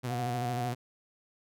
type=tone with vibrato; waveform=sawtooth; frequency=123.47 Hz; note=B2; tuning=in tune; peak=-28 dBFS; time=0.03-0.75 s; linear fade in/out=20 ms; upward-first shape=square; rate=13 Hz; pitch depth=51 cents each way
type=tone; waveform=sine; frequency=723 Hz; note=F#5; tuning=40 cents flat; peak=-34 dBFS; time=0.08-0.74 s; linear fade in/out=50 ms
effects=none